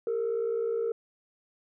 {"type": "tone pair together", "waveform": "sine", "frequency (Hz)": [400.2, 459.6], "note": ["G4", "A#4"], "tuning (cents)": [36, -25], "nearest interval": "major second", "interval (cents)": 239, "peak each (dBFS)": [-32, -26], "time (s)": [0.07, 0.92], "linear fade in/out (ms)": 2, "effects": ["tanh soft clip ceiling -23 dBFS"]}